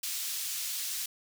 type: high-pass noise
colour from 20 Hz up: pink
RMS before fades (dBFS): -35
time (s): 0.03-1.06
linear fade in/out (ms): 5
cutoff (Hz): 4000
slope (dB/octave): 12
effects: none